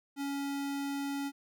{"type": "tone", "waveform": "square", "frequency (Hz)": 280, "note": "C#4", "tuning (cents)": 18, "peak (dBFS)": -34, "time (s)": [0.16, 1.32], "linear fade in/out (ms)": 50, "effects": []}